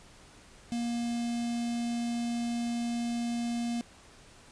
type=tone with notch filter; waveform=square; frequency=236.2 Hz; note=A#3; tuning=23 cents sharp; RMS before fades=-32 dBFS; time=0.72-3.81 s; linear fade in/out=0 ms; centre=1300 Hz; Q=0.7; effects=pink hiss -55 dBFS RMS until 4.51 s + resampled to 22050 Hz